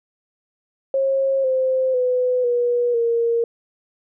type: tone with pitch steps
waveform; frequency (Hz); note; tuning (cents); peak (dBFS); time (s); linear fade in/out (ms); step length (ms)
sine; 540 / 520.4 / 501.5 / 483.3 / 465.8; C#5 / C5 / B4 / B4 / A#4; -45 / -9 / +26 / -38 / -1; -16; 0.94-3.44; 2; 500
effects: none